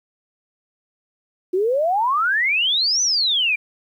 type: exponential two-way sweep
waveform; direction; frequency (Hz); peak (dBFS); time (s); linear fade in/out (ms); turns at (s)
sine; up then down; 352.4 to 6130 to 2324; -16; 1.53-3.56; 10; 3.02
effects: 9-bit